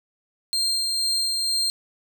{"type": "tone with tremolo", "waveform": "35% pulse", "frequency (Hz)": 4186, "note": "C8", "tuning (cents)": 0, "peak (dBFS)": -19, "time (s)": [0.53, 1.7], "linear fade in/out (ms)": 0, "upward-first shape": "sine", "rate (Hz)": 2.1, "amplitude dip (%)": 25, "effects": []}